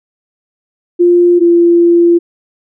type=tone pair in turn; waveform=sine; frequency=350 / 343 Hz; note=F4 / F4; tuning=+4 / -31 cents; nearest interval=unison; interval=35 cents; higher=first; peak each=-4 dBFS; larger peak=neither; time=0.99-1.4 / 1.4-2.19 s; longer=second; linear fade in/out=20 ms; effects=none